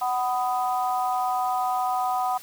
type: harmonic tone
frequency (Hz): 249.3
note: B3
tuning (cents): +16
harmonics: 3 / 4 / 5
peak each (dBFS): -24 / -29 / -30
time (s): 0.01-2.38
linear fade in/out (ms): 10
effects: white hiss -45 dBFS RMS until 2.42 s